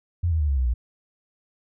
sine tone with pitch steps, 86.5 / 80.24 / 74.44 / 69.05 / 64.06 / 59.42 Hz, F2 / E2 / D2 / C#2 / C2 / A#1, -16 / -46 / +24 / -6 / -36 / +34 cents, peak -19 dBFS, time 0.23-0.74 s, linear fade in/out 10 ms, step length 85 ms, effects none

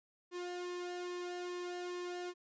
sawtooth tone with flanger, 355.7 Hz, F4, 32 cents sharp, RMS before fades -42 dBFS, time 0.31-2.34 s, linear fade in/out 50 ms, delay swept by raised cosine 1.3 to 1.98 ms, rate 2.4 Hz, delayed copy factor -0.65, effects resampled to 16000 Hz

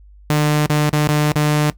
sawtooth tone with dropouts, 149.9 Hz, D3, 36 cents sharp, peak -9 dBFS, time 0.3-1.7 s, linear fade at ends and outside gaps 0 ms, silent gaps 0.662-0.698 / 0.895-0.931 / 1.074-1.09 / 1.318-1.358 s, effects noise-tail reverb RT60 0.1 s tail -17 dB re dry + added 50 Hz sine -41 dBFS peak until 1.77 s

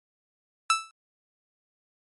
sawtooth tone with exponential decay, 1318.5 Hz, E6, in tune, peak -12 dBFS, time 0.7-0.91 s, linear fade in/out 1 ms, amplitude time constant 45 ms, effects MP3 48 kbps

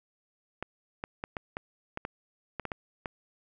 clicks, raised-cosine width 0.5 ms, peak -19 dBFS, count 11, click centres 0.626 / 1.039 / 1.239 / 1.368 / 1.569 / 1.974 / 2.051 / 2.597 / 2.653 / 2.718 / 3.058 s, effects none

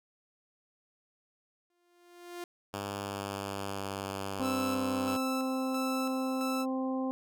sawtooth tone with exponential growth, 350 Hz, F4, 4 cents sharp, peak -33 dBFS, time 1.7-2.44 s, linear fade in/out 2 ms, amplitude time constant 160 ms
5% pulse tone with pitch glide, 100.2 to 98.02 Hz, G2 to G2, +38 to 0 cents, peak -24 dBFS, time 2.73-5.17 s, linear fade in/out 10 ms, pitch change -38 cents, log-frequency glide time 2.89-4.08 s
harmonic tone, 261.6 Hz, C4, in tune, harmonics 1 / 2 / 3 / 4, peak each -31 / -37 / -41 / -43 dBFS, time 4.4-7.11 s, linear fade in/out 0 ms
sawtooth tone with tremolo, 1319 Hz, E6, 1 cent sharp, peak -32 dBFS, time 4.41-6.66 s, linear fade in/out 50 ms, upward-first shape square, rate 1.5 Hz, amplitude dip 50%
effects none

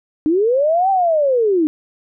sine linear two-way sweep, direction up then down, 293.7 to 789 to 293.7 Hz, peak -12 dBFS, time 0.26-1.67 s, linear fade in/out 0 ms, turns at 0.9 s, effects none

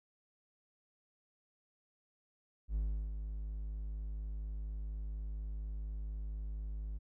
triangle tone with ADSR envelope, 52.1 Hz, G#1, 6 cents sharp, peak -29 dBFS, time 2.68-6.99 s, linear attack 73 ms, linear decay 350 ms, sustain -7 dB, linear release 24 ms, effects none

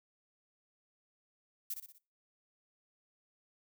violet noise with echo, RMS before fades -38 dBFS, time 1.7-1.74 s, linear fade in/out 5 ms, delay 61 ms, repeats 4, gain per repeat -6 dB, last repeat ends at 1.984 s, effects noise-tail reverb RT60 0.3 s tail -20 dB re dry

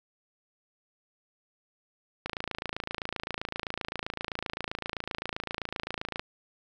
click train, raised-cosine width 0.3 ms, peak -16 dBFS, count 110, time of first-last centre 2.26-6.195 s, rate 27.7 Hz, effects none

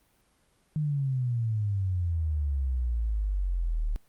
sine exponential sweep, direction down, 155.1 to 36.71 Hz, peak -25 dBFS, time 0.76-3.96 s, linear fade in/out 0 ms, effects pink hiss -67 dBFS RMS until 4.08 s + Opus 32 kbps

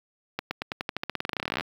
accelerating click train, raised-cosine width 0.3 ms, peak -12 dBFS, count 27, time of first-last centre 0.39-1.609 s, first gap 120 ms, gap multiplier 0.91, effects high-pass 80 Hz 12 dB/octave + 7-bit

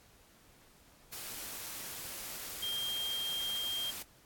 sine tone in noise, 3200 Hz, G7, 35 cents sharp, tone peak -34 dBFS, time 2.62-3.91 s, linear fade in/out 10 ms, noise white, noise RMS -43 dBFS, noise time 1.12-4.03 s, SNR +6 dB, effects pink hiss -62 dBFS RMS until 4.25 s + AAC 64 kbps

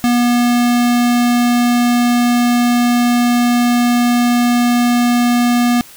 square tone, 241.6 Hz, B3, 38 cents flat, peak -11 dBFS, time 0.04-5.81 s, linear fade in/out 0 ms, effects white hiss -39 dBFS RMS until 5.96 s

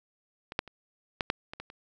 clicks, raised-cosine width 0.3 ms, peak -23 / -10 / -30 / -12 / -9 / -23 / -23 / -30 dBFS, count 8, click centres 0.521 / 0.591 / 0.677 / 1.208 / 1.301 / 1.535 / 1.6 / 1.701 s, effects none

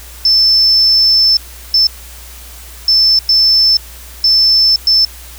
sine tone bursts at uneven times, 5290 Hz, E8, 5 cents sharp, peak -6 dBFS, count 6, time 0.25-1.37 / 1.74-1.87 / 2.88-3.19 / 3.29-3.77 / 4.24-4.76 / 4.87-5.05 s, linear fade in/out 2 ms, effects added 60 Hz sine -33 dBFS peak until 5.38 s + white hiss -35 dBFS RMS until 5.38 s

